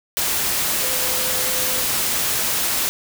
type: tone in noise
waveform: sine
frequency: 511 Hz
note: C5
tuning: 41 cents flat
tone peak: -32 dBFS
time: 0.82-1.83 s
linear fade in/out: 0 ms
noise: white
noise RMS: -21 dBFS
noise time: 0.17-2.89 s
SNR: -14 dB
effects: none